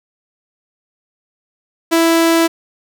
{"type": "tone", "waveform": "sawtooth", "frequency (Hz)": 330.8, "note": "E4", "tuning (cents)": 6, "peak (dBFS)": -6, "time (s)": [1.91, 2.48], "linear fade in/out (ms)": 20, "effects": []}